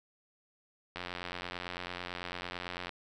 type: click train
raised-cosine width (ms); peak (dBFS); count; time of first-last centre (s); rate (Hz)
0.3; -22; 173; 0.96-2.893; 89
effects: none